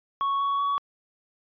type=tone with pitch steps; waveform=triangle; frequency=1108.7 / 1117.7 / 1126.8 Hz; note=C#6 / C#6 / C#6; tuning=0 / +14 / +28 cents; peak=-21 dBFS; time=0.21-0.78 s; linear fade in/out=0 ms; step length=190 ms; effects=resampled to 11025 Hz